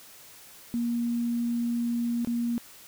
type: tone with dropouts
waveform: sine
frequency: 236.5 Hz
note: A#3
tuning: 25 cents sharp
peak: -25 dBFS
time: 0.74-2.58 s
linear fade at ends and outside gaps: 0 ms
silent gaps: 2.248-2.273 s
effects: white hiss -50 dBFS RMS until 2.87 s